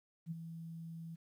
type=tone with ADSR envelope; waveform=sine; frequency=164.81 Hz; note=E3; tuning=in tune; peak=-36 dBFS; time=0.26-1.16 s; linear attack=51 ms; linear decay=23 ms; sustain=-8 dB; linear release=16 ms; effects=12-bit